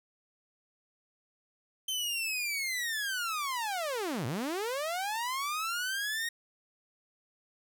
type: linear two-way sweep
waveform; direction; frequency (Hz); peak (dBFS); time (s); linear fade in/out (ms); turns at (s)
sawtooth; down then up; 3112 to 106.5 to 1879; -28; 1.88-6.29; 5; 4.26
effects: none